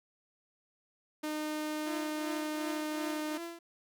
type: tone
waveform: sawtooth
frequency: 305.6 Hz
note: D#4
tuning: 31 cents flat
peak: -30 dBFS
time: 1.23-3.38 s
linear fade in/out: 10 ms
type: tone with tremolo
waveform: sawtooth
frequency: 338.2 Hz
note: E4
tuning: 44 cents sharp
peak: -34 dBFS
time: 1.86-3.59 s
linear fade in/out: 5 ms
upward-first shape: triangle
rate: 2.7 Hz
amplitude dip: 95%
effects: none